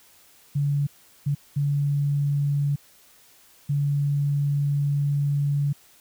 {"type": "tone bursts at uneven times", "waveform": "sine", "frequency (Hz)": 143.1, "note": "D3", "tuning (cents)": -45, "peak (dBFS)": -20, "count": 4, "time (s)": [[0.55, 0.87], [1.26, 1.35], [1.56, 2.76], [3.69, 5.73]], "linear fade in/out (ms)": 10, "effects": ["white hiss -55 dBFS RMS until 6 s"]}